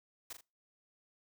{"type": "noise with echo", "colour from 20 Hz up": "white", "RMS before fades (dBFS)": -44, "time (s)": [0.3, 0.33], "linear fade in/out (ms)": 5, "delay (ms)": 40, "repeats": 2, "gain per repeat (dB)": -7, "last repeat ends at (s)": 0.41, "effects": ["noise-tail reverb RT60 0.3 s tail -25 dB re dry"]}